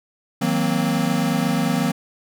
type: chord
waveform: square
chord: C half-diminished seventh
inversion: first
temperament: equal with one note detuned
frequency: 159.48 / 185 / 233.1 / 261.6 Hz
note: Eb3 / Gb3 / Bb3 / C4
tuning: +43 / 0 / 0 / 0 cents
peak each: -25 / -25 / -24 / -25 dBFS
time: 0.41-1.92 s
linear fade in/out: 10 ms
effects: none